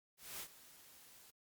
white noise with ADSR envelope, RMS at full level -45 dBFS, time 0.17-1.31 s, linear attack 230 ms, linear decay 76 ms, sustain -16 dB, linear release 13 ms, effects Opus 48 kbps

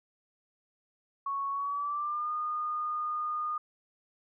sine tone with pitch glide, 1108.7 to 1223.1 Hz, C#6 to D#6, 0 to -30 cents, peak -30 dBFS, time 1.26-3.58 s, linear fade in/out 5 ms, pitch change +170 cents, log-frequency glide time 1.51-2.32 s, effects none

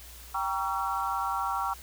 sine chord, G diminished seventh, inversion none, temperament just, 784 / 940.8 / 1128.9 / 1354.7 Hz, G5 / Bb5 / Db6 / Fb6, 0 / +16 / +31 / +47 cents, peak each -33 dBFS, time 0.34-1.74 s, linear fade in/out 10 ms, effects added 60 Hz sine -48 dBFS peak until 1.82 s + white hiss -49 dBFS RMS until 1.82 s

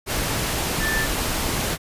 sine tone in noise, 1766 Hz, A6, 6 cents sharp, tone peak -23 dBFS, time 0.79-1.08 s, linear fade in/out 50 ms, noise pink, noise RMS -24 dBFS, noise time 0.06-1.78 s, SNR -2 dB, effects resampled to 32000 Hz

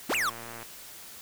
square exponential two-way sweep, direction up then down, 176 to 2900 to 1026 Hz, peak -26 dBFS, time 0.09-0.3 s, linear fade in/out 10 ms, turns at 0.15 s
click train, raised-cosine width 0.5 ms, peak -27 dBFS, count 60, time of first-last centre 0.12-0.629 s, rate 116 Hz
effects white hiss -46 dBFS RMS until 1.21 s

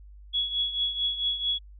sine tone with tremolo, 3362 Hz, G#7, 20 cents sharp, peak -22 dBFS, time 0.33-1.59 s, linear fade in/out 20 ms, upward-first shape triangle, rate 4.5 Hz, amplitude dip 75%, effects added 50 Hz sine -45 dBFS peak until 1.79 s

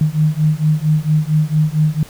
sine beating tone pair, 151.8 / 156.2 Hz, D#3 / D#3, -42 / +7 cents, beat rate 4.4 Hz, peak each -15 dBFS, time 0.01-2.03 s, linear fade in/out 2 ms, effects pink hiss -40 dBFS RMS until 2.09 s

